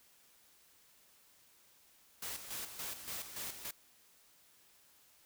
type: noise with tremolo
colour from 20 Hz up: white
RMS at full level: -42 dBFS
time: 2.22-3.71 s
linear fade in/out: 5 ms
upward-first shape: square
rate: 3.5 Hz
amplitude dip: 60%
effects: white hiss -66 dBFS RMS until 5.25 s